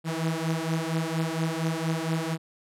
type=beating tone pair; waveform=sawtooth; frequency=160 / 164.3 Hz; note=D#3 / E3; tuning=+49 / -5 cents; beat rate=4.3 Hz; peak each=-25 dBFS; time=0.04-2.38 s; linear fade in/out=50 ms; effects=low-pass 12000 Hz 12 dB/octave